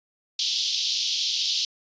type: band-pass noise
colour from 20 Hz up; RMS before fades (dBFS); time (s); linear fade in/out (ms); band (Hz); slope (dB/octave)
pink; -26; 0.39-1.65; 2; 3100 to 5700; 48
effects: resampled to 16000 Hz